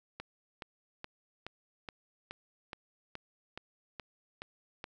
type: click train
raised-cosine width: 0.3 ms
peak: -25 dBFS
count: 12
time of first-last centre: 0.2-4.841 s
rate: 2.37 Hz
effects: none